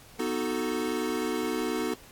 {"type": "chord", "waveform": "square", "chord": "B dominant seventh", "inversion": "none", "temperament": "equal", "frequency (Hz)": [246.9, 311.1, 370, 440], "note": ["B3", "D#4", "F#4", "A4"], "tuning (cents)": [0, 0, 0, 0], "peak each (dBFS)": -34, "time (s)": [0.19, 1.94], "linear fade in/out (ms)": 5, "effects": ["pink hiss -52 dBFS RMS until 2.11 s", "AAC 64 kbps"]}